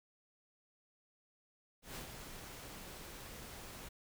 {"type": "noise with ADSR envelope", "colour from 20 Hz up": "pink", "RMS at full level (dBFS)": -45, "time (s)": [1.82, 3.89], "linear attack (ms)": 140, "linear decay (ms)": 100, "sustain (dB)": -5, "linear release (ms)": 11, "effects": []}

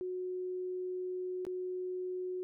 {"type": "tone with dropouts", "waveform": "sine", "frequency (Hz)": 366.2, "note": "F#4", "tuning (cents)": -18, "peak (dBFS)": -35, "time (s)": [0.01, 2.43], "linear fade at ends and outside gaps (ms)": 0, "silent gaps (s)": [1.451, 1.467], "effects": []}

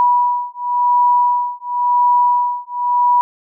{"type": "beating tone pair", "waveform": "sine", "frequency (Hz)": [975, 975.94], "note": ["B5", "B5"], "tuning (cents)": [-23, -21], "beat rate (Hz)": 0.94, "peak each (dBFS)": [-15, -15], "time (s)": [0, 3.21], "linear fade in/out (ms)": 0, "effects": []}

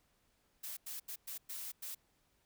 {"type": "noise bursts at uneven times", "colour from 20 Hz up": "blue", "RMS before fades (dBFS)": -44, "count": 6, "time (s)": [[0.63, 0.77], [0.86, 1], [1.08, 1.16], [1.27, 1.38], [1.49, 1.72], [1.82, 1.95]], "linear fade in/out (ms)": 10, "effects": ["pink hiss -75 dBFS RMS until 2.45 s"]}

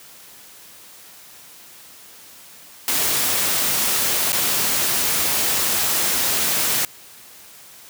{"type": "noise with dropouts", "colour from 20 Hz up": "white", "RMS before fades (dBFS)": -20, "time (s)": [2.88, 6.85], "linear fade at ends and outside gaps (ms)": 1, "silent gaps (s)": [4.321, 4.329], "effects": ["white hiss -44 dBFS RMS until 7.89 s", "high-pass 80 Hz 12 dB/octave"]}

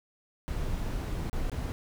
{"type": "noise with dropouts", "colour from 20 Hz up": "brown", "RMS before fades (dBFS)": -32, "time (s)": [0.48, 1.72], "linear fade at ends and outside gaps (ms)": 0, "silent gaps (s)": [[1.297, 1.33], [1.497, 1.517]], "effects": []}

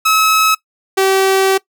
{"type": "tone pair in turn", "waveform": "sawtooth", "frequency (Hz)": [1289, 384.8], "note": ["E6", "G4"], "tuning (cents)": [-39, -32], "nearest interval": "octave + major sixth", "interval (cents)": 2093, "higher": "first", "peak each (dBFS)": -6, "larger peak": "neither", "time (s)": [[0.05, 0.55], [0.97, 1.58]], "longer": "second", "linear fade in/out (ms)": 10, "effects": ["noise-tail reverb RT60 0.1 s tail -21 dB re dry"]}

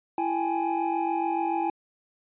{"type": "tone cluster", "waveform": "triangle", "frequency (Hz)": [334.3, 798, 845], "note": ["E4", "G5", "G#5"], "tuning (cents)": [24, 31, 30], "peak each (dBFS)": -27, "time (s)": [0.18, 1.7], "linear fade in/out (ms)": 2, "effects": ["resampled to 8000 Hz"]}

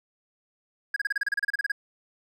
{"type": "tone bursts", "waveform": "triangle", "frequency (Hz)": 1641, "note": "G#6", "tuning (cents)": -21, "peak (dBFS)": -21, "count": 15, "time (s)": [0.94, 1.719], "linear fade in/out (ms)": 5, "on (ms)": 23, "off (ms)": 31, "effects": []}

